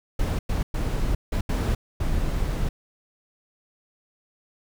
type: noise bursts at uneven times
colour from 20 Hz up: brown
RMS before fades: -24 dBFS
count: 6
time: 0.19-0.39 / 0.49-0.63 / 0.74-1.15 / 1.32-1.41 / 1.49-1.75 / 2-2.69 s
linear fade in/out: 5 ms
effects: none